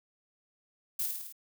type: noise with echo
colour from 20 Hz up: violet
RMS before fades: -32 dBFS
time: 0.99-1.06 s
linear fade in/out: 5 ms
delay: 53 ms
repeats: 5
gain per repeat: -3 dB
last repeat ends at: 1.325 s
effects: none